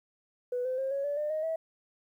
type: tone with pitch steps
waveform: sine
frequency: 493.9 / 513.4 / 533.6 / 554.7 / 576.6 / 599.3 / 623 / 647.6 Hz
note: B4 / C5 / C5 / C#5 / D5 / D5 / D#5 / E5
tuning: 0 / -33 / +34 / +1 / -32 / +35 / +2 / -31 cents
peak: -28 dBFS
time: 0.52-1.56 s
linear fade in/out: 5 ms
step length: 130 ms
effects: tanh soft clip ceiling -24 dBFS + 11-bit